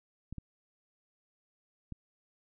clicks, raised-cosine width 5 ms, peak -28 dBFS, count 3, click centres 0.326 / 0.383 / 1.923 s, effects none

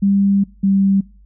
sine tone pair in turn, 198.3 / 195.57 Hz, G3 / G3, +20 / -4 cents, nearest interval unison, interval 24 cents, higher first, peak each -11 dBFS, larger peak neither, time 0.02-0.44 / 0.63-1.01 s, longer first, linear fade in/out 10 ms, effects noise-tail reverb RT60 0.4 s tail -24 dB re dry + added 50 Hz sine -43 dBFS peak until 1.25 s

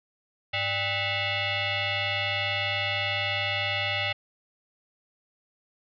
sine tone with frequency modulation, 100.8 Hz, G2, 49 cents sharp, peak -25 dBFS, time 0.53-4.13 s, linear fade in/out 10 ms, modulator 694 Hz, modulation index 4.7, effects none

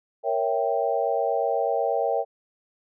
sine chord, A# diminished seventh, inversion none, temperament equal, 466.2 / 554.4 / 659.3 / 784 Hz, A#4 / C#5 / E5 / G5, 0 / 0 / 0 / 0 cents, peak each -27 dBFS, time 0.23-2.25 s, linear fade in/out 50 ms, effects none

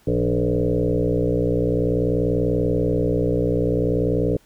sine tone with frequency modulation, 293.7 Hz, D4, in tune, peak -17 dBFS, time 0.07-4.37 s, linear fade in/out 5 ms, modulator 60.5 Hz, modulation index 3.9, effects pink hiss -57 dBFS RMS until 4.45 s

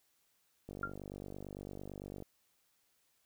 click train, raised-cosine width 2 ms, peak -32 dBFS, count 76, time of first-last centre 0.69-2.224 s, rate 48.9 Hz
sine tone with exponential decay, 1386 Hz, F6, 14 cents flat, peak -30 dBFS, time 0.83-0.94 s, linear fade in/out 2 ms, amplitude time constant 23 ms
effects white hiss -75 dBFS RMS until 3.25 s

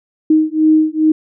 sine beating tone pair, 311.1 / 313.5 Hz, D#4 / D#4, 0 / +13 cents, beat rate 2.4 Hz, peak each -12 dBFS, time 0.3-1.12 s, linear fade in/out 5 ms, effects none

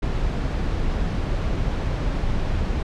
brown noise, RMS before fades -23 dBFS, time 0.02-2.83 s, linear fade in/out 10 ms, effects low-pass 5000 Hz 12 dB/octave

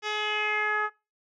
10% pulse tone with low-pass filter sweep, 423.4 Hz, G#4, 33 cents sharp, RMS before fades -28 dBFS, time 0.02-0.9 s, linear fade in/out 50 ms, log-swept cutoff 4400 to 1400 Hz, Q 3.5, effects noise-tail reverb RT60 0.3 s tail -23 dB re dry

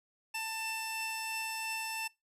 sawtooth tone pair together, 890.3 / 2668 Hz, A5 / E7, +20 / +20 cents, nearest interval octave + perfect fifth, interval 1900 cents, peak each -36 / -34 dBFS, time 0.34-2.08 s, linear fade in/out 10 ms, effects noise-tail reverb RT60 0.2 s tail -23 dB re dry + resampled to 32000 Hz

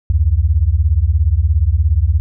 sine beating tone pair, 69.3 / 86.3 Hz, C#2 / F2, 0 / -20 cents, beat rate 17 Hz, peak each -13 dBFS, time 0.1-2.2 s, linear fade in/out 0 ms, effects none

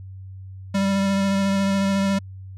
square tone with vibrato, 196 Hz, G3, in tune, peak -19 dBFS, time 0.74-2.19 s, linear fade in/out 10 ms, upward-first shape sine, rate 14 Hz, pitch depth 16 cents each way, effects added 95 Hz sine -35 dBFS peak until 2.57 s + low-pass 8000 Hz 12 dB/octave

